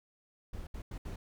brown noise bursts at uneven times, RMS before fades -41 dBFS, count 4, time 0.53-0.67 / 0.74-0.82 / 0.91-0.98 / 1.05-1.16 s, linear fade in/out 5 ms, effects none

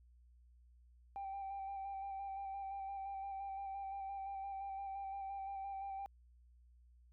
sine tone with vibrato, 784 Hz, G5, in tune, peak -40 dBFS, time 1.16-6.06 s, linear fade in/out 0 ms, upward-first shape square, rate 5.8 Hz, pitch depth 18 cents each way, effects tanh soft clip ceiling -39 dBFS + added 60 Hz sine -62 dBFS peak until 7.12 s

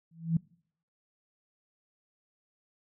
sine tone with exponential growth, 164.81 Hz, E3, in tune, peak -20 dBFS, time 0.11-0.37 s, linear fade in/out 5 ms, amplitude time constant 55 ms, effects noise-tail reverb RT60 0.6 s tail -24 dB re dry

